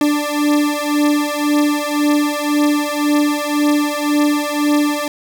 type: beating tone pair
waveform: 40% pulse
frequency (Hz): 293.7 / 295.6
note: D4 / D4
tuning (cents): 0 / +11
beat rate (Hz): 1.9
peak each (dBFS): -16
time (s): 0.01-5.08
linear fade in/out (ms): 2
effects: none